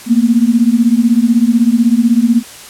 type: beating tone pair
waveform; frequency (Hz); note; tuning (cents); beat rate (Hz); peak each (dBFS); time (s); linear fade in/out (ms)
sine; 226.2 / 242.2; A3 / B3; +48 / -34; 16; -10; 0.06-2.43; 50
effects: white hiss -33 dBFS RMS until 2.69 s + low-pass 11000 Hz 12 dB/octave